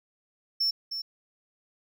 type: tone with echo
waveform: triangle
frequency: 5400 Hz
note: E8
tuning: 41 cents sharp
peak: -22 dBFS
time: 0.6-0.71 s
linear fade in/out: 10 ms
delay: 310 ms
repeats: 1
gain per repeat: -8 dB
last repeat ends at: 1.02 s
effects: none